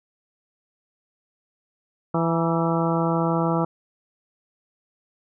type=harmonic tone with a mistuned harmonic; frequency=166.3 Hz; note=E3; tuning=16 cents sharp; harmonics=1 / 2 / 3 / 4 / 5 / 6 / 7 / 8; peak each=-23 / -26 / -28 / -29 / -30 / -31 / -31 / -32 dBFS; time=2.14-3.65 s; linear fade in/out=5 ms; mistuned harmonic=6; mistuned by=-60 cents; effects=none